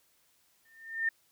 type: tone with exponential growth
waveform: sine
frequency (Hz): 1811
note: A6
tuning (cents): +49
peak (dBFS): -24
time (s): 0.65-1.09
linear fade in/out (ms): 5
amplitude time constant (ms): 95
effects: white hiss -69 dBFS RMS until 1.31 s